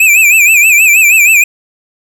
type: tone with vibrato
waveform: square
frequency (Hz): 2490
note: D#7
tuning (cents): +1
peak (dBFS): -4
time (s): 0-1.44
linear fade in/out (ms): 5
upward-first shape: sine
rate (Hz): 6.3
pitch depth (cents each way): 120
effects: none